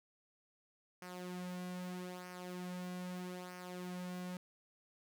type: tone with flanger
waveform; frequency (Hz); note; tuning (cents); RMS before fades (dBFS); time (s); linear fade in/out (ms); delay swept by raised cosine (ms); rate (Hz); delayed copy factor
sawtooth; 180.6; F#3; -42; -45; 1.02-4.37; 2; 0.26 to 3.26; 0.79; -0.6
effects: none